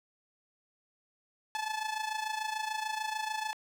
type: tone with amplitude modulation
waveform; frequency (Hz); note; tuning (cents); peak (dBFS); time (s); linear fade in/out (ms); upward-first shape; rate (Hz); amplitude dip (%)
sawtooth; 866; A5; -28; -26; 1.55-3.53; 0; sine; 26.8; 70
effects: low-pass 8000 Hz 12 dB/octave + 9-bit